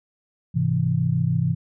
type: chord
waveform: sine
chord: Ab augmented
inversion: none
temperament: equal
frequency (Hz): 103.83 / 130.81 / 164.81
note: Ab2 / C3 / E3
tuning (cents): 0 / 0 / 0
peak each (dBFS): -26 / -22 / -22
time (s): 0.54-1.55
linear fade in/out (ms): 20
effects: none